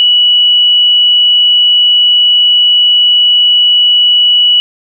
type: tone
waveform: sine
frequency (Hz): 2941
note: F#7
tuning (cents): -11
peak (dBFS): -4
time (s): 0-4.6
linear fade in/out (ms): 0
effects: none